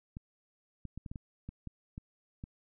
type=clicks; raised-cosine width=5 ms; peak=-29 dBFS; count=10; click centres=0.169 / 0.853 / 0.976 / 1.062 / 1.115 / 1.158 / 1.49 / 1.673 / 1.979 / 2.439 s; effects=none

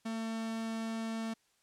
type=tone; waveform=45% pulse; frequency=224.7 Hz; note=A3; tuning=37 cents sharp; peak=-35 dBFS; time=0.05-1.34 s; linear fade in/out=10 ms; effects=white hiss -72 dBFS RMS until 1.62 s + low-pass 9000 Hz 12 dB/octave

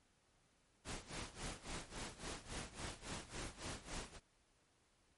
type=noise with tremolo; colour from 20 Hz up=pink; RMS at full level=-45 dBFS; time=0.84-4.2 s; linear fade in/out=50 ms; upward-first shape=sine; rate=3.6 Hz; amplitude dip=85%; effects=pink hiss -75 dBFS RMS until 5.17 s + MP3 48 kbps

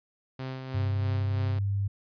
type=tone with tremolo; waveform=sawtooth; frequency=131 Hz; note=C3; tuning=2 cents sharp; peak=-29 dBFS; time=0.39-1.59 s; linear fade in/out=5 ms; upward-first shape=sine; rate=3.1 Hz; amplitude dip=40%
type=tone; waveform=sine; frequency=99.4 Hz; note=G2; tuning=25 cents sharp; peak=-25 dBFS; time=0.74-1.88 s; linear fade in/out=10 ms
effects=resampled to 11025 Hz

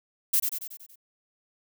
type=noise with echo; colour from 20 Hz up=violet; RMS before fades=-22 dBFS; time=0.33-0.4 s; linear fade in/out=10 ms; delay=93 ms; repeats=6; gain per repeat=-5 dB; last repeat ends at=0.958 s; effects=none

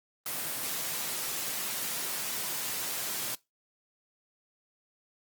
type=high-pass noise; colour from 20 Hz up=white; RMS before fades=-34 dBFS; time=0.26-3.35 s; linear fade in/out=2 ms; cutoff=110 Hz; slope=48 dB/octave; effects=noise-tail reverb RT60 0.2 s tail -21 dB re dry + Opus 24 kbps

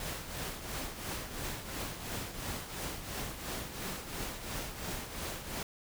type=noise with tremolo; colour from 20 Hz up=pink; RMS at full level=-37 dBFS; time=0-5.63 s; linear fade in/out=2 ms; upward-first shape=triangle; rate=2.9 Hz; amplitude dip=65%; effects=none

